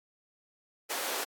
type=high-pass noise; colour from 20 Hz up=pink; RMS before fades=-34 dBFS; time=0.89-1.25 s; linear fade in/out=20 ms; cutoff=380 Hz; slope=24 dB/octave; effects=AAC 64 kbps